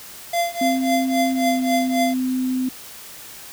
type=tone with tremolo; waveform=square; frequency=688 Hz; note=F5; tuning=26 cents flat; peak=-17 dBFS; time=0.33-2.14 s; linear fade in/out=5 ms; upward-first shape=triangle; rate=3.7 Hz; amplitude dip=95%
type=tone with pitch glide; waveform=sine; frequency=261.6 to 256.8 Hz; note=C4 to C4; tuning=0 to -32 cents; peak=-19 dBFS; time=0.61-2.69 s; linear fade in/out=5 ms; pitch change=-32 cents; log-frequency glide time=1.3-1.5 s
effects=white hiss -39 dBFS RMS until 3.52 s